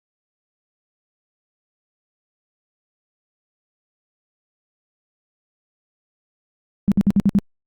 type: tone bursts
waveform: sine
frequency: 200 Hz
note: G3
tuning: 35 cents sharp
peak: -11 dBFS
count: 6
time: 6.88-7.387 s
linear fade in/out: 0 ms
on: 37 ms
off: 57 ms
effects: Opus 48 kbps